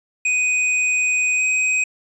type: tone with pitch glide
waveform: square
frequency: 2495 to 2514 Hz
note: D#7 to D#7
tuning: +4 to +17 cents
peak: -17 dBFS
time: 0.25-1.84 s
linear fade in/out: 5 ms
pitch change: +13 cents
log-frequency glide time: 1.36-1.42 s
effects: resampled to 24000 Hz